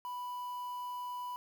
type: tone with quantisation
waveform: triangle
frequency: 987.8 Hz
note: B5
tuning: in tune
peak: -36 dBFS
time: 0.05-1.36 s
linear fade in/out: 0 ms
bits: 9
effects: none